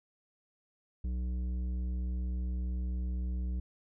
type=tone with tanh clipping; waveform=sine; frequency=61.74 Hz; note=B1; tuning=in tune; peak=-33 dBFS; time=1.04-3.6 s; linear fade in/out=5 ms; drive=10 dB; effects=none